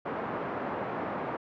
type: band-pass noise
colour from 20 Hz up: white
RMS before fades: -34 dBFS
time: 0.05-1.37 s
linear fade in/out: 10 ms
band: 160 to 1000 Hz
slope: 12 dB/octave
effects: low-pass 2000 Hz 12 dB/octave